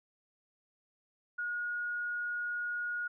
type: tone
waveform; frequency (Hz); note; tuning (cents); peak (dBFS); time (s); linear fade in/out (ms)
sine; 1442; F#6; -45; -33; 1.38-3.08; 10
effects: none